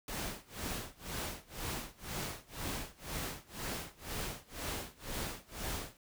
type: noise with tremolo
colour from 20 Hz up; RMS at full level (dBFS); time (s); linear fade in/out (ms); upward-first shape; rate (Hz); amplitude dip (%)
pink; -38; 0.08-5.97; 2; sine; 2; 95
effects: none